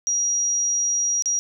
sine tone with dropouts, 5740 Hz, F8, 47 cents sharp, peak -19 dBFS, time 0.07-1.39 s, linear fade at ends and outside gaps 0 ms, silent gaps 1.223-1.258 s, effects none

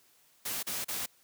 white noise bursts, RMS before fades -35 dBFS, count 3, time 0.45-1.062 s, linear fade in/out 10 ms, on 180 ms, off 36 ms, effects white hiss -65 dBFS RMS until 1.23 s + high-pass 80 Hz 12 dB/octave

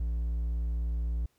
triangle tone with hard clipping, 58.27 Hz, A#1, in tune, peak -29 dBFS, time 0-1.26 s, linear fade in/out 5 ms, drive 6 dB, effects pink hiss -72 dBFS RMS until 1.38 s

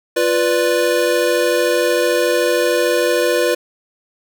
square chord, B diminished, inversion second, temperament equal, 349.2 / 493.9 / 587.3 Hz, F4 / B4 / D5, 0 / 0 / 0 cents, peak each -20 / -17 / -20 dBFS, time 0.16-3.55 s, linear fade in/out 10 ms, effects none

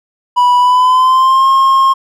triangle tone with pitch glide, 983 to 1072 Hz, B5 to C6, -8 to +42 cents, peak -4 dBFS, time 0.36-1.94 s, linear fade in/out 20 ms, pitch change +150 cents, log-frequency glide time 0.58-1.48 s, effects none

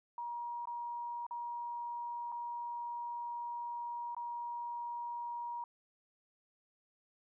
sine tone with dropouts, 951 Hz, A#5, 34 cents sharp, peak -38 dBFS, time 0.18-5.64 s, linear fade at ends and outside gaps 2 ms, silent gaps 0.655-0.672 / 1.266-1.309 / 2.319-2.323 / 4.148-4.166 s, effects none

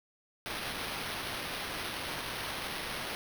violet noise with sample-and-hold, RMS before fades -38 dBFS, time 0.46-3.15 s, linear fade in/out 0 ms, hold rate 7350 Hz, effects none

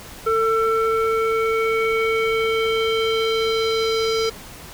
square tone with low-pass filter sweep, 447.5 Hz, A4, 29 cents sharp, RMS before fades -20 dBFS, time 0.26-4.3 s, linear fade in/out 10 ms, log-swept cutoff 1300 to 4900 Hz, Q 2.9, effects pink hiss -39 dBFS RMS until 4.73 s

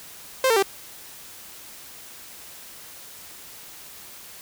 sawtooth tone with pitch steps, 523.3 / 452.9 / 392 Hz, C5 / A#4 / G4, 0 / -50 / 0 cents, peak -13 dBFS, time 0.44-0.626 s, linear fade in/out 2 ms, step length 62 ms, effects white hiss -43 dBFS RMS until 4.41 s

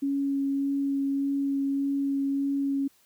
sine tone with vibrato, 277.2 Hz, C#4, in tune, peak -24 dBFS, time 0.02-2.88 s, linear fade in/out 10 ms, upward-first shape sine, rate 1.7 Hz, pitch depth 9 cents each way, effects white hiss -63 dBFS RMS until 3.05 s

